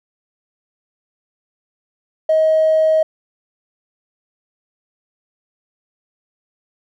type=tone with tanh clipping; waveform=triangle; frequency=632 Hz; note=D#5; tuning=27 cents sharp; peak=-10 dBFS; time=2.29-3.03 s; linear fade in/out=5 ms; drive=1 dB; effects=none